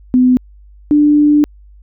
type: tone pair in turn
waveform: sine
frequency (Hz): 252.4 / 295.8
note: B3 / D4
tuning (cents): +38 / +13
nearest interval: minor third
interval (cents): 275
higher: second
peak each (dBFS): -6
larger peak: neither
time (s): 0.14-0.37 / 0.91-1.44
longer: second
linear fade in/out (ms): 0
effects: added 50 Hz sine -38 dBFS peak until 1.82 s